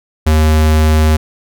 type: tone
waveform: square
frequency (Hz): 77.78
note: D#2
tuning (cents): 0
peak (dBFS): -8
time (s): 0.26-1.17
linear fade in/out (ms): 10
effects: none